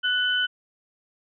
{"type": "tone pair together", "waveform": "sine", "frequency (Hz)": [1483, 3025], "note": ["F#6", "F#7"], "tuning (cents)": [4, 38], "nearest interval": "octave", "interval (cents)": 1234, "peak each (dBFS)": [-23, -24], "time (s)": [0.03, 0.47], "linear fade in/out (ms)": 20, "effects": []}